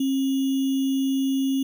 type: tone with sample-and-hold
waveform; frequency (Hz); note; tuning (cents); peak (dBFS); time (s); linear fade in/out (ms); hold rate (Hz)
sine; 269.1; C4; +49; -20; 0-1.63; 5; 3150
effects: none